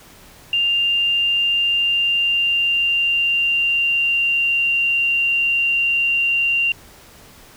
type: tone with pitch glide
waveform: sine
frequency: 2794 to 2771 Hz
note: F7 to F7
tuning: 0 to -14 cents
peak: -15 dBFS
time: 0.53-6.72 s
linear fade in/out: 2 ms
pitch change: -14 cents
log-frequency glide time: 1.65-4.71 s
effects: pink hiss -45 dBFS RMS until 7.56 s